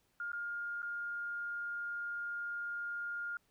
sine tone with dropouts, 1413 Hz, F6, 20 cents sharp, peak -37 dBFS, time 0.2-3.37 s, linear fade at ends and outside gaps 2 ms, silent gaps 0.319-0.331 / 0.82-0.828 s, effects pink hiss -75 dBFS RMS until 3.5 s

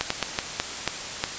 slowing click train, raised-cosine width 0.2 ms, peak -5 dBFS, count 7, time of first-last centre 0.01-1.239 s, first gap 94 ms, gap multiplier 1.31, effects white hiss -33 dBFS RMS until 1.38 s + resampled to 16000 Hz

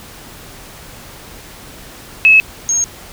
sine tone pair in turn, 2588 / 6521 Hz, E7 / G#8, -32 / -33 cents, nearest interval octave + major third, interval 1599 cents, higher second, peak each -4 / -12 dBFS, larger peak first, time 2.25-2.4 / 2.69-2.84 s, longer neither, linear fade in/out 0 ms, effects pink hiss -36 dBFS RMS until 3.12 s

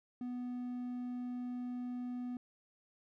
triangle tone, 246.9 Hz, B3, in tune, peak -36 dBFS, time 0.21-2.37 s, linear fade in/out 2 ms, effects none

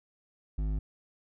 sine tone with hard clipping, 51.91 Hz, G#1, in tune, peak -30 dBFS, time 0.58-0.79 s, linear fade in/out 5 ms, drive 10 dB, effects none

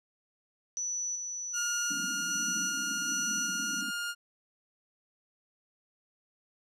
sine tone with tremolo, 5940 Hz, F#8, 6 cents sharp, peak -31 dBFS, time 0.77-3.81 s, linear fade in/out 0 ms, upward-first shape square, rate 1.3 Hz, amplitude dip 35%
sawtooth tone, 1415 Hz, F6, 22 cents sharp, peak -29 dBFS, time 1.53-4.15 s, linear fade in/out 50 ms
white band-pass noise, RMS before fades -44 dBFS, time 1.9-3.91 s, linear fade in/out 10 ms, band 170 to 310 Hz, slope 96 dB/octave
effects low-pass 12000 Hz 12 dB/octave

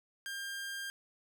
sawtooth tone, 1600 Hz, G6, 35 cents sharp, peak -35 dBFS, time 0.26-0.9 s, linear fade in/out 0 ms, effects none

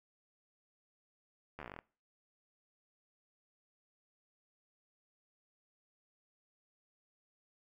slowing click train, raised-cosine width 0.5 ms, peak -30 dBFS, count 12, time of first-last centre 1.59-1.79 s, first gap 12 ms, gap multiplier 1.08, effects noise-tail reverb RT60 0.4 s tail -23 dB re dry

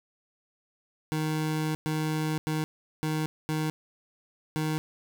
25% pulse tone bursts at uneven times, 155.56 Hz, D#3, in tune, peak -23 dBFS, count 6, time 1.12-1.75 / 1.86-2.38 / 2.47-2.64 / 3.03-3.26 / 3.49-3.7 / 4.56-4.78 s, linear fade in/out 0 ms, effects none

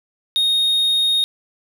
triangle tone, 3717 Hz, A#7, 6 cents flat, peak -13 dBFS, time 0.36-1.24 s, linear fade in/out 0 ms, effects 9-bit

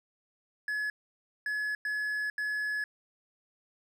triangle tone bursts at uneven times, 1700 Hz, G#6, 40 cents sharp, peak -28 dBFS, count 4, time 0.68-0.9 / 1.46-1.75 / 1.85-2.3 / 2.38-2.84 s, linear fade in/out 2 ms, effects none

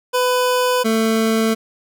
25% pulse tone pair in turn, 500 / 222.7 Hz, B4 / A3, +21 / +21 cents, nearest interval octave + major second, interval 1400 cents, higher first, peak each -11 dBFS, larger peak neither, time 0.13-0.84 / 0.84-1.55 s, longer neither, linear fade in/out 20 ms, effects none

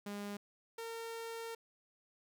sawtooth tone pair in turn, 203.8 / 457.5 Hz, G#3 / A#4, -32 / -32 cents, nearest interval octave + major second, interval 1400 cents, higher second, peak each -37 / -38 dBFS, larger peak first, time 0.06-0.37 / 0.78-1.55 s, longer second, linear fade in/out 5 ms, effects none

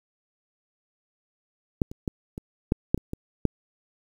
clicks, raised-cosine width 3 ms, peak -8 / -25 / -14 / -21 / -7 / -6 / -21 / -18 / -7 dBFS, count 9, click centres 1.818 / 1.915 / 2.078 / 2.379 / 2.721 / 2.945 / 2.977 / 3.134 / 3.453 s, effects 8-bit

